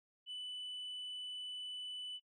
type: tone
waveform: sine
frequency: 2988 Hz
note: F#7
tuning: 16 cents sharp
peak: -40 dBFS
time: 0.26-2.2 s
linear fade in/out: 50 ms
effects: noise-tail reverb RT60 0.1 s tail -23 dB re dry + tanh soft clip ceiling -41 dBFS